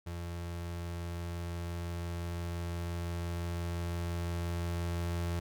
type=tone with level ramp; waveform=35% pulse; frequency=85.8 Hz; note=F2; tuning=30 cents flat; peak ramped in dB=-36 to -30 dBFS; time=0.06-5.4 s; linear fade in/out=10 ms; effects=none